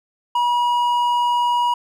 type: tone with hard clipping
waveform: triangle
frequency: 965 Hz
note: B5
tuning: 40 cents flat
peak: -17 dBFS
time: 0.35-1.74 s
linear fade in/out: 5 ms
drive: 9 dB
effects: none